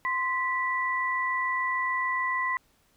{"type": "tone pair together", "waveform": "sine", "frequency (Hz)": [1038.2, 1965], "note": ["C6", "B6"], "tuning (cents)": [-14, -9], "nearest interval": "major seventh", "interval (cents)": 1105, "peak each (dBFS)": -28, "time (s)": [0.05, 2.57], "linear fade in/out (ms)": 0, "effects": ["pink hiss -66 dBFS RMS until 2.96 s"]}